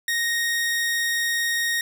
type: tone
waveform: sawtooth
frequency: 1864.7 Hz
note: A#6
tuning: in tune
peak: -18 dBFS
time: 0.08-1.81 s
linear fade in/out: 2 ms
effects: none